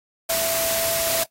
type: tone in noise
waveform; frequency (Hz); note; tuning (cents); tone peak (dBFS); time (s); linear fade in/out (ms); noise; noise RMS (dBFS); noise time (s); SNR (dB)
sine; 661; E5; +5; -23; 0.29-1.24; 10; white; -23; 0.29-1.24; -3
effects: noise-tail reverb RT60 0.1 s tail -17 dB re dry + AAC 48 kbps